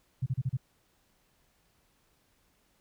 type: tone bursts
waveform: sine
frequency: 129.1 Hz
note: C3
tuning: 23 cents flat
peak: -26 dBFS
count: 5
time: 0.22-0.571 s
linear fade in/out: 10 ms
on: 43 ms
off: 34 ms
effects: pink hiss -70 dBFS RMS until 2.8 s